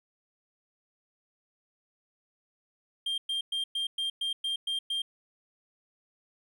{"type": "tone bursts", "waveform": "triangle", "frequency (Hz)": 3191, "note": "G7", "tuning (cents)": 30, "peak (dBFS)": -27, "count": 9, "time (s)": [3.06, 5.02], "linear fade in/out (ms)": 5, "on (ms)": 120, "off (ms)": 110, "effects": []}